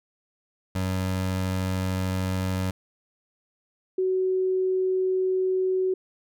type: tone pair in turn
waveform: 25% pulse / sine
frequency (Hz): 93.5 / 374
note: F#2 / F#4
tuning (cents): +19 / +19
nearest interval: 2 octaves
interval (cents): 2400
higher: second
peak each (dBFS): -21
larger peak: neither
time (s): 0.75-2.71 / 3.98-5.94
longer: neither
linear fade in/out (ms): 5
effects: none